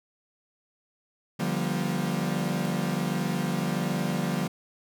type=chord; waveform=40% pulse; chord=G dominant seventh; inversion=second; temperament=equal with one note detuned; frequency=146.83 / 174.61 / 196 / 241 Hz; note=D3 / F3 / G3 / B3; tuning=0 / 0 / 0 / -42 cents; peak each=-32 / -29 / -31 / -32 dBFS; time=1.39-4.48 s; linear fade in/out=10 ms; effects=none